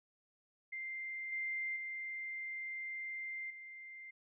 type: tone with level steps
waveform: sine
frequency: 2093 Hz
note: C7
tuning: in tune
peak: -40 / -36 / -40 / -48 dBFS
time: 0.72-4.11 s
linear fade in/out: 10 ms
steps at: 1.32 / 1.76 / 3.5 s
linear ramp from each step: 5 ms
effects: none